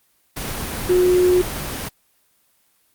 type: tone in noise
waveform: sine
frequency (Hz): 361.9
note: F#4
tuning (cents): -38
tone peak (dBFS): -12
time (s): 0.89-1.42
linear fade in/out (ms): 10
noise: pink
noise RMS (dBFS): -27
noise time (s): 0.36-1.89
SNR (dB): +12
effects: white hiss -62 dBFS RMS until 2.94 s + Opus 24 kbps